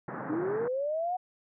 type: band-pass noise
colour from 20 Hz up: pink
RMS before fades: -38 dBFS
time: 0.08-0.68 s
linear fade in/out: 2 ms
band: 130 to 1700 Hz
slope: 48 dB/octave
type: linear sweep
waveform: sine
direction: up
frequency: 292.4 to 743 Hz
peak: -28 dBFS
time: 0.29-1.17 s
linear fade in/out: 10 ms
effects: none